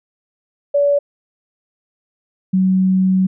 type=tone pair in turn; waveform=sine; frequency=572 / 187.71 Hz; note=D5 / F#3; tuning=-46 / +25 cents; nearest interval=octave + perfect fifth; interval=1929 cents; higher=first; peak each=-11 dBFS; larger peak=neither; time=0.74-0.99 / 2.53-3.27 s; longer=second; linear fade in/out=10 ms; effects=none